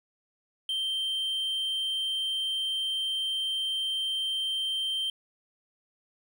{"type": "tone", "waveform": "triangle", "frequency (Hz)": 3136, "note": "G7", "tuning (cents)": 0, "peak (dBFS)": -26, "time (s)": [0.69, 5.1], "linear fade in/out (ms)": 2, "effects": []}